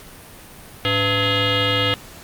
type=tone with frequency modulation; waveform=sine; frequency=1684 Hz; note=G#6; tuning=24 cents sharp; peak=-16 dBFS; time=0.85-1.94 s; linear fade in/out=0 ms; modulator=394 Hz; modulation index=4.8; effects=pink hiss -41 dBFS RMS until 2.23 s + Opus 48 kbps